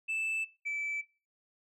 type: tone pair in turn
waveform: sine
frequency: 2637 / 2314 Hz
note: E7 / D7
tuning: 0 / -26 cents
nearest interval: major second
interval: 226 cents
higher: first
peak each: -28 / -30 dBFS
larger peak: first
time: 0.08-0.45 / 0.65-1.02 s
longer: neither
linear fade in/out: 20 ms
effects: noise-tail reverb RT60 0.3 s tail -18 dB re dry + tanh soft clip ceiling -30 dBFS